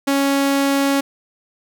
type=tone; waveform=sawtooth; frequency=277.2 Hz; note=C#4; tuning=in tune; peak=-11 dBFS; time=0.07-1.01 s; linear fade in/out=10 ms; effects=none